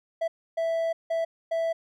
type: tone bursts at uneven times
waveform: triangle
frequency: 659.3 Hz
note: E5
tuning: in tune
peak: -22 dBFS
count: 4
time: 0.21-0.28 / 0.57-0.93 / 1.1-1.25 / 1.51-1.73 s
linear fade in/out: 10 ms
effects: none